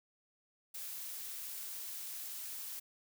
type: noise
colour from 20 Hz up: blue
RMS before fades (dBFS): -44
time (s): 0.74-2.8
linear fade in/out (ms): 10
effects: none